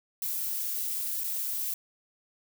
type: noise with dropouts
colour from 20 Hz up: violet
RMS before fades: -32 dBFS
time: 0.22-1.74 s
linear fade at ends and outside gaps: 2 ms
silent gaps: 1.237-1.241 s
effects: none